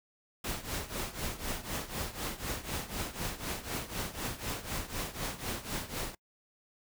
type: noise with tremolo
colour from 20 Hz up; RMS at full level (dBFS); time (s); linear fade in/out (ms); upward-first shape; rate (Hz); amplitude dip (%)
pink; -34; 0.44-6.15; 5; triangle; 4; 85
effects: noise-tail reverb RT60 0.1 s tail -25 dB re dry